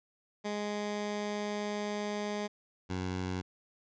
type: tone pair in turn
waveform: 15% pulse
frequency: 207.7 / 92.25 Hz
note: G#3 / F#2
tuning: 0 / -5 cents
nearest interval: octave + major second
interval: 1405 cents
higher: first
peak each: -27 dBFS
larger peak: neither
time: 0.44-2.48 / 2.89-3.42 s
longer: first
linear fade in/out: 20 ms
effects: resampled to 16000 Hz